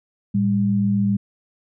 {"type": "tone pair together", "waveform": "sine", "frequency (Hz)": [112, 199.43], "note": ["A2", "G3"], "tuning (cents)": [31, 30], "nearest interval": "minor seventh", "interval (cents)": 999, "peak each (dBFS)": [-23, -17], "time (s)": [0.34, 1.17], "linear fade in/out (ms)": 10, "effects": []}